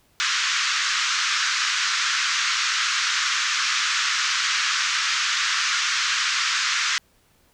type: band-pass noise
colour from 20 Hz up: pink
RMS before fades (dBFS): -23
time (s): 0.2-6.98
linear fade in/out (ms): 0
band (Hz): 1200 to 6800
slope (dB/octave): 48
effects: pink hiss -61 dBFS RMS until 7.53 s